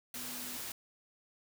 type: tone in noise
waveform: sine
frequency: 246.9 Hz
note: B3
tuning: in tune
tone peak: -50 dBFS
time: 0.15-0.57 s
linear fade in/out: 2 ms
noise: white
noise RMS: -42 dBFS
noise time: 0.14-0.72 s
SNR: -11 dB
effects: none